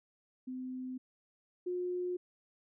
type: tone pair in turn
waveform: sine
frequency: 256.1 / 359.1 Hz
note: C4 / F4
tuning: -37 / +48 cents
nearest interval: tritone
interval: 585 cents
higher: second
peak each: -38 / -33 dBFS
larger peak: second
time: 0.47-0.98 / 1.66-2.17 s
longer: neither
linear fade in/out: 10 ms
effects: none